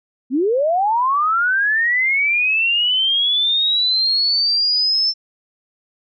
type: linear sweep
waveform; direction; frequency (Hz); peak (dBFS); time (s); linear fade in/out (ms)
sine; up; 235.6 to 5340; -14; 0.3-5.14; 50
effects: none